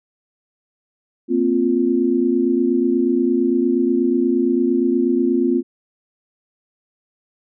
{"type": "chord", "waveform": "sine", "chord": "Bb suspended second", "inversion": "none", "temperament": "equal", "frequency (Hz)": [233.1, 261.6, 349.2], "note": ["Bb3", "C4", "F4"], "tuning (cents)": [0, 0, 0], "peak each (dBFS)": [-21, -18, -18], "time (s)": [1.28, 5.63], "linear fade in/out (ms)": 50, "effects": []}